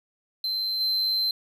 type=tone with level steps; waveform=triangle; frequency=4099 Hz; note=C8; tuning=36 cents flat; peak=-24 / -21 dBFS; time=0.44-1.31 s; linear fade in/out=2 ms; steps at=0.8 s; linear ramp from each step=10 ms; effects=none